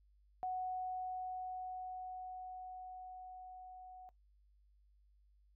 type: tone with level ramp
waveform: sine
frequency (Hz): 740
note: F#5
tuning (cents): 0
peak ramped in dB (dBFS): -36 to -51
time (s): 0.43-4.09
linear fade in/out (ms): 0
effects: noise-tail reverb RT60 0.1 s tail -18 dB re dry + added 50 Hz sine -66 dBFS peak until 5.55 s